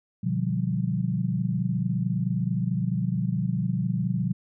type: chord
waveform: sine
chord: G dominant seventh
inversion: first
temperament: just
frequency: 122.5 / 147 / 176.4 / 196 Hz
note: B2 / D3 / F3 / G3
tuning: -14 / +2 / +18 / 0 cents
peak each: -28 / -31 / -27 / -31 dBFS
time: 0.23-4.33 s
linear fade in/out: 10 ms
effects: none

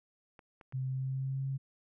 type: clicks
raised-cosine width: 0.5 ms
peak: -38 dBFS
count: 3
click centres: 0.392 / 0.612 / 0.724 s
type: tone with pitch glide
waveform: sine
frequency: 130.81 to 135.19 Hz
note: C3 to C#3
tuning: 0 to -43 cents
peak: -32 dBFS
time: 0.73-1.58 s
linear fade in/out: 20 ms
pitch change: +57 cents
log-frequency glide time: 0.86-1.46 s
effects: none

